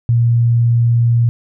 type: tone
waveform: sine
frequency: 117.9 Hz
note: A#2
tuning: 20 cents sharp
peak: -9 dBFS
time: 0.09-1.29 s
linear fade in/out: 0 ms
effects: none